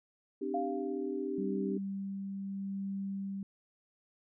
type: chord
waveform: sine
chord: C suspended second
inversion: none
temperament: equal with one note detuned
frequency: 261.6 / 299.1 / 392 Hz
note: C4 / D4 / G4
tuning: 0 / +32 / 0 cents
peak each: -39 / -38 / -36 dBFS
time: 0.41-1.78 s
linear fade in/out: 10 ms
type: tone with exponential decay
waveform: sine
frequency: 698.5 Hz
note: F5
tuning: in tune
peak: -30 dBFS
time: 0.54-1.28 s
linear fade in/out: 5 ms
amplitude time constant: 160 ms
type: tone with tremolo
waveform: sine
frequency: 196 Hz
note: G3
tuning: in tune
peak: -34 dBFS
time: 1.38-3.43 s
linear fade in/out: 2 ms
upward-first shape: sine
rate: 0.8 Hz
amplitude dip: 25%
effects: none

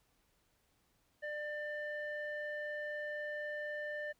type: tone with low-pass filter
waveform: square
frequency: 596 Hz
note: D5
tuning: 25 cents sharp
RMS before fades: -41 dBFS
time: 1.22-4.13 s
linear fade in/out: 20 ms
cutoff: 1800 Hz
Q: 3.3
effects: pink hiss -75 dBFS RMS until 4.19 s

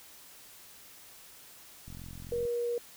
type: click train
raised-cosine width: 5 ms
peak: -34 dBFS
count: 26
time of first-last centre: 1.88-2.452 s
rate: 43.7 Hz
type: tone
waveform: sine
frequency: 476.7 Hz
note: A#4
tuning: 39 cents sharp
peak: -29 dBFS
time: 2.32-2.78 s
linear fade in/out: 2 ms
effects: white hiss -53 dBFS RMS until 2.96 s

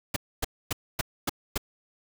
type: noise bursts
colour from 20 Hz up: pink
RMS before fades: -27 dBFS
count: 6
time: 0.14-1.578 s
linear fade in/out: 5 ms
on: 23 ms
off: 260 ms
effects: none

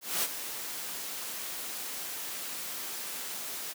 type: noise with ADSR envelope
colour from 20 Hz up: white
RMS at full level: -28 dBFS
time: 0.01-3.74 s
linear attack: 220 ms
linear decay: 40 ms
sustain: -10 dB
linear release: 28 ms
effects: high-pass 200 Hz 12 dB/octave

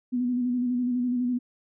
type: tone with vibrato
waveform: sine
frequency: 246.9 Hz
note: B3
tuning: in tune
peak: -23 dBFS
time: 0.12-1.39 s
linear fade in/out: 20 ms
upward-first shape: square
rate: 12 Hz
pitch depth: 30 cents each way
effects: none

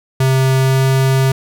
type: tone with pitch glide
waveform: square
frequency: 132.3 to 133.14 Hz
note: C3 to C3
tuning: +20 to +31 cents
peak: -11 dBFS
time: 0.2-1.32 s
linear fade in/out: 5 ms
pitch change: +11 cents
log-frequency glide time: 0.58-0.86 s
effects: none

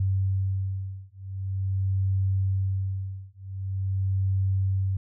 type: beating tone pair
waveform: sine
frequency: 95.8 / 96.25 Hz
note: G2 / G2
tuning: -39 / -31 cents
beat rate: 0.45 Hz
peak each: -27 dBFS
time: 0-4.97 s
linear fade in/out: 5 ms
effects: none

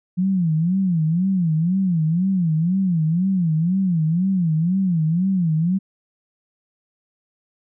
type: tone with vibrato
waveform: sine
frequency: 173.8 Hz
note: F3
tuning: 8 cents flat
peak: -16 dBFS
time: 0.17-5.79 s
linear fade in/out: 20 ms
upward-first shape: sine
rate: 2 Hz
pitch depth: 190 cents each way
effects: none

